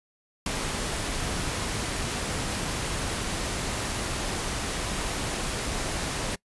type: noise with ADSR envelope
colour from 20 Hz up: pink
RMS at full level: -24 dBFS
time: 0.46-6.36 s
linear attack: 4 ms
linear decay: 4 ms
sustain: -6 dB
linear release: 16 ms
effects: noise-tail reverb RT60 0.1 s tail -23 dB re dry + resampled to 24000 Hz